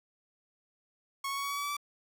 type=tone with pitch steps; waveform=sawtooth; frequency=1100 / 1108.3 / 1116.6 / 1125.1 / 1133.5 / 1142.1 / 1150.7 / 1159.4 Hz; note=C#6 / C#6 / C#6 / C#6 / C#6 / D6 / D6 / D6; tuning=-14 / -1 / +12 / +25 / +38 / -49 / -36 / -23 cents; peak=-29 dBFS; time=1.24-1.768 s; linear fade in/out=5 ms; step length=66 ms; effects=none

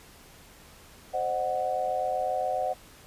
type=chord; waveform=sine; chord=C diminished; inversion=none; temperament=equal with one note detuned; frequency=523.3 / 610.9 / 740 Hz; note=C5 / Eb5 / Gb5; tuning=0 / -32 / 0 cents; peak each=-32 / -32 / -28 dBFS; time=1.13-2.74 s; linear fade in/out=20 ms; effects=pink hiss -52 dBFS RMS until 3.06 s + resampled to 32000 Hz

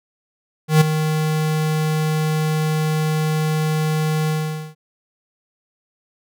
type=tone with ADSR envelope; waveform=square; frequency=155.5 Hz; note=D#3; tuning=1 cent flat; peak=-8 dBFS; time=0.68-4.75 s; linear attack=130 ms; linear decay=11 ms; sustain=-10 dB; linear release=460 ms; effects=none

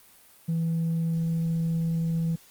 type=tone with tanh clipping; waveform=triangle; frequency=164.81 Hz; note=E3; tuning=in tune; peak=-24 dBFS; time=0.48-2.36 s; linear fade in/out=10 ms; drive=6 dB; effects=white hiss -55 dBFS RMS until 2.5 s + Opus 32 kbps

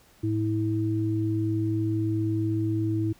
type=tone pair together; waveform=sine; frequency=108.4 / 324.1 Hz; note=A2 / E4; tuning=-25 / -29 cents; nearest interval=octave + perfect fifth; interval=1896 cents; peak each=-26 dBFS; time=0.23-3.13 s; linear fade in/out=10 ms; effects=pink hiss -58 dBFS RMS until 3.19 s

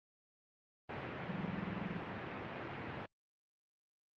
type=band-pass noise; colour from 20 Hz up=pink; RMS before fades=-44 dBFS; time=0.89-3.06 s; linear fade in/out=5 ms; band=100 to 2600 Hz; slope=24 dB/octave
type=tone bursts; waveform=sine; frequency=185 Hz; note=F#3; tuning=in tune; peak=-36 dBFS; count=15; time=1.29-1.974 s; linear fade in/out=5 ms; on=26 ms; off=21 ms
effects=Opus 24 kbps

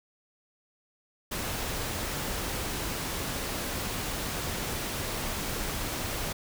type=noise; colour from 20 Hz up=pink; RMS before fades=-33 dBFS; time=1.31-6.33 s; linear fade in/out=10 ms; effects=none

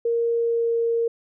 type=tone with pitch glide; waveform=sine; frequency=466.2 to 463.2 Hz; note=A#4 to A#4; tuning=0 to -11 cents; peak=-19 dBFS; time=0.05-1.08 s; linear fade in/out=5 ms; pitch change=-11 cents; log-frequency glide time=0.33-0.76 s; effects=none

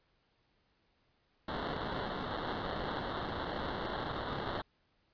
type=noise with sample-and-hold; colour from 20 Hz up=violet; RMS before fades=-38 dBFS; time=1.48-4.62 s; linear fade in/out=5 ms; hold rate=2450 Hz; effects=pink hiss -74 dBFS RMS until 5.13 s + resampled to 11025 Hz

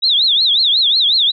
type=tone with vibrato; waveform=sine; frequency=3729 Hz; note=A#7; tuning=in tune; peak=-10 dBFS; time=0.02-1.32 s; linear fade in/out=20 ms; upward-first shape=triangle; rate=5.5 Hz; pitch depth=260 cents each way; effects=none

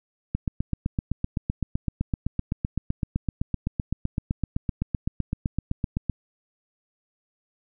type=click train; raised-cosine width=5 ms; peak=-12 dBFS; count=46; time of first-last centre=0.35-6.097 s; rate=7.83 Hz; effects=none

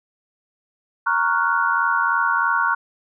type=chord; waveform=sine; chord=Gb major seventh; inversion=first; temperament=equal; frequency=932.3 / 1108.7 / 1396.9 / 1480 Hz; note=Bb5 / Db6 / F6 / Gb6; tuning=0 / 0 / 0 / 0 cents; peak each=-23 / -22 / -22 / -22 dBFS; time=1.06-2.75 s; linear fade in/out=10 ms; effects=none

